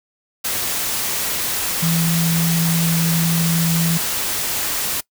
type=tone in noise; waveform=sine; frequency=166.2 Hz; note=E3; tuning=15 cents sharp; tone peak=-16 dBFS; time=1.82-3.98 s; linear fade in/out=10 ms; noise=white; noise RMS=-22 dBFS; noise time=0.44-5.01 s; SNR=+3 dB; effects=noise-tail reverb RT60 0.1 s tail -22 dB re dry